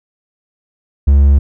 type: tone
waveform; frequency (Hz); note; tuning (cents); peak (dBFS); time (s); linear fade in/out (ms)
triangle; 70; C#2; +18; -3; 1.07-1.39; 10
effects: none